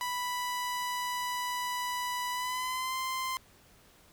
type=tone with pitch glide; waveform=sawtooth; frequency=987.8 to 1041.1 Hz; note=B5 to C6; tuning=0 to -9 cents; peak=-28 dBFS; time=0.01-3.37 s; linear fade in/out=0 ms; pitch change=+91 cents; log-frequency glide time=2.31-2.96 s; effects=pink hiss -60 dBFS RMS until 4.12 s